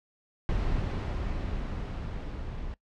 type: noise with level ramp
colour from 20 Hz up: brown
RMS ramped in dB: -28 to -38 dBFS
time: 0.49-2.74 s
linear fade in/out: 0 ms
effects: noise-tail reverb RT60 0.1 s tail -20 dB re dry + low-pass 4000 Hz 12 dB/octave